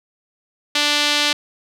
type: tone with band-pass filter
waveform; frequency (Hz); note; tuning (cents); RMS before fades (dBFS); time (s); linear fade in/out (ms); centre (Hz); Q
sawtooth; 293.7; D4; 0; -18; 0.75-1.33; 5; 3700; 1.6
effects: none